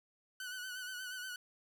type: tone with vibrato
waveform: sawtooth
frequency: 1494 Hz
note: F#6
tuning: 16 cents sharp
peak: -38 dBFS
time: 0.4-1.36 s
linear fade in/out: 2 ms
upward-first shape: sine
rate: 8.4 Hz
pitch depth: 48 cents each way
effects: none